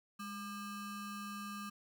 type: ring-modulated tone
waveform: square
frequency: 704 Hz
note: F5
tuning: 14 cents sharp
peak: -40 dBFS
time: 0.19-1.7 s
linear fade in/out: 10 ms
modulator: 498 Hz
effects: 12-bit